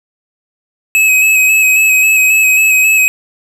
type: tone with vibrato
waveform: square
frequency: 2559 Hz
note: D#7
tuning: 48 cents sharp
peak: -7 dBFS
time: 0.95-3.08 s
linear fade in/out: 0 ms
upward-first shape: square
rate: 3.7 Hz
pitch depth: 20 cents each way
effects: none